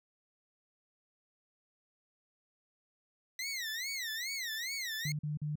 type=tone with vibrato; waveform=20% pulse; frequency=1975.5 Hz; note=B6; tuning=in tune; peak=-31 dBFS; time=3.39-5.12 s; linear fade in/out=2 ms; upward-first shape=sine; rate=2.4 Hz; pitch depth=220 cents each way
type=tone bursts; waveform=sine; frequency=150 Hz; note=D3; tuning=37 cents sharp; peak=-33 dBFS; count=3; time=5.05-5.556 s; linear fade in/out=5 ms; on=140 ms; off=43 ms
effects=none